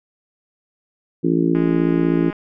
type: harmonic tone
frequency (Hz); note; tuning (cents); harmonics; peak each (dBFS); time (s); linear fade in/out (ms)
56.1; A1; +34; 3 / 4 / 5 / 6 / 7 / 8; -20 / -29 / -19 / -19 / -26 / -30; 1.23-2.31; 20
type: click train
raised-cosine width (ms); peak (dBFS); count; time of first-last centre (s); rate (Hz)
0.5; -20; 162; 1.55-2.328; 207
effects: none